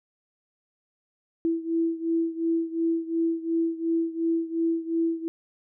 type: beating tone pair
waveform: sine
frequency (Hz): 329.6 / 332.4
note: E4 / E4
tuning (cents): 0 / +15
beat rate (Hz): 2.8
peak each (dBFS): -25 / -28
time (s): 1.45-5.28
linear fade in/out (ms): 0
effects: none